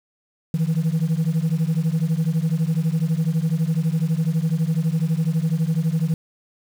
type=beating tone pair; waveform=sine; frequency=155.56 / 167.56 Hz; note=D#3 / E3; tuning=0 / +29 cents; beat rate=12 Hz; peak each=-19 / -19 dBFS; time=0.54-6.14 s; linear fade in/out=2 ms; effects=tanh soft clip ceiling -15 dBFS + 7-bit